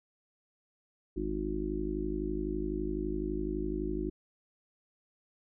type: harmonic tone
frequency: 51.91 Hz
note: G#1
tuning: in tune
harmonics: 1 / 3 / 4 / 5 / 6 / 7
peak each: -37 / -44 / -41 / -44 / -36 / -36 dBFS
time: 1.16-4.1 s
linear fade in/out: 10 ms
effects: none

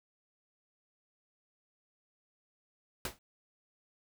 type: noise with exponential decay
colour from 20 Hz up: pink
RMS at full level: -33 dBFS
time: 3.05-3.19 s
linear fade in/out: 2 ms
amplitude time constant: 29 ms
effects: none

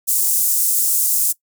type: high-pass noise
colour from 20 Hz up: pink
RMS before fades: -17 dBFS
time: 0.07-1.33 s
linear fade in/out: 20 ms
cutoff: 7800 Hz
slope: 24 dB/octave
effects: noise-tail reverb RT60 0.1 s tail -20 dB re dry

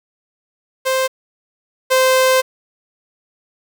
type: tone pair in turn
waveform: sawtooth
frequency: 523.3 / 519.1 Hz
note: C5 / C5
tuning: 0 / -14 cents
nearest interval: unison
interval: 14 cents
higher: first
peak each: -11 / -7 dBFS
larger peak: second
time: 0.85-1.08 / 1.9-2.42 s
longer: second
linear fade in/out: 20 ms
effects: 7-bit

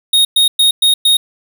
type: tone bursts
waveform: square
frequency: 3729 Hz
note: A#7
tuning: in tune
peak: -8 dBFS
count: 5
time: 0.13-1.17 s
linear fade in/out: 5 ms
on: 120 ms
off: 110 ms
effects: none

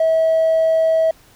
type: tone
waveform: triangle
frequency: 646 Hz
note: E5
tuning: 35 cents flat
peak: -9 dBFS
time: 0-1.11 s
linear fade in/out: 5 ms
effects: tanh soft clip ceiling -9 dBFS + pink hiss -50 dBFS RMS until 1.35 s

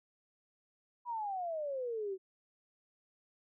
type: exponential sweep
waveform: sine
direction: down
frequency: 987.8 to 370 Hz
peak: -35 dBFS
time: 1.05-2.18 s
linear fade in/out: 50 ms
effects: none

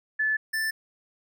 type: tone pair in turn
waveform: sine / square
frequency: 1736 / 1764.3 Hz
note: A6 / A6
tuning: -24 / +4 cents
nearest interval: unison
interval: 28 cents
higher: second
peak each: -22 / -26 dBFS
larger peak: first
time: 0.19-0.37 / 0.53-0.71 s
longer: neither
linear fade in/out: 10 ms
effects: none

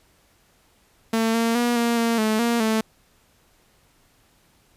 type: tone with pitch steps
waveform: sawtooth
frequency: 225.1 / 229.6 / 240.1 / 234.9 / 231.2 / 217.1 / 235.1 / 220.1 Hz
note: A3 / A#3 / B3 / A#3 / A#3 / A3 / A#3 / A3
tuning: +40 / -26 / -49 / +13 / -14 / -23 / +15 / +1 cents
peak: -15 dBFS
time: 1.13-2.81 s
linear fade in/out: 5 ms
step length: 210 ms
effects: pink hiss -60 dBFS RMS until 4.76 s + resampled to 32000 Hz

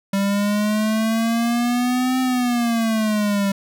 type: exponential two-way sweep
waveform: square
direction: up then down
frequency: 196 to 258.7 to 196 Hz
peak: -18 dBFS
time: 0.13-3.52 s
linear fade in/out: 5 ms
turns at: 2.2 s
effects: none

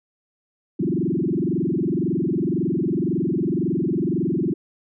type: tone with frequency modulation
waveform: sine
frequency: 257.9 Hz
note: C4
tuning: 25 cents flat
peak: -19 dBFS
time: 0.79-4.54 s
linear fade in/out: 10 ms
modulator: 21.9 Hz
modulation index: 5
effects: none

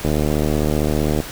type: click train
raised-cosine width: 2 ms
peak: -6 dBFS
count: 88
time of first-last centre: 0.05-1.202 s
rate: 75.5 Hz
effects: pink hiss -32 dBFS RMS until 1.31 s

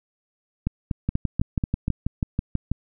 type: two click trains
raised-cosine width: 5 ms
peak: -10 / -10 dBFS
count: 11 / 6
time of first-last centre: 1.09-2.716 / 0.67-1.881 s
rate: 6.15 / 4.13 Hz
effects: none

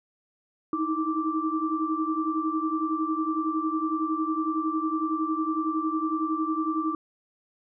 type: tone cluster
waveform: sine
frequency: 311.5 / 322.4 / 1172 Hz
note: D#4 / E4 / D6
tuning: +2 / -38 / -4 cents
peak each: -29 dBFS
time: 0.73-6.95 s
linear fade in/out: 2 ms
effects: none

